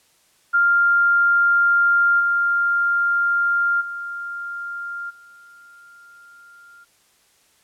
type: tone with level steps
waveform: sine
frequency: 1396.9 Hz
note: F6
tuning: in tune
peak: -13 / -16 / -27 / -44 dBFS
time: 0.53-6.85 s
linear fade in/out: 20 ms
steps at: 2.19 / 3.8 / 5.09 s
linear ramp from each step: 20 ms
effects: white hiss -59 dBFS RMS until 7.63 s + low-pass 11000 Hz 12 dB/octave